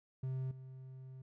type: tone with level steps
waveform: triangle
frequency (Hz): 130.81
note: C3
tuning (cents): 0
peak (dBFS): -34 / -46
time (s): 0.23-1.22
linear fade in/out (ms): 5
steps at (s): 0.51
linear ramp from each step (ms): 2
effects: none